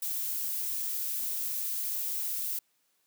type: noise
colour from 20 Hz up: violet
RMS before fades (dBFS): -33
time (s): 0.02-2.59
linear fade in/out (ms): 5
effects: white hiss -73 dBFS RMS until 3.06 s + high-pass 150 Hz 12 dB/octave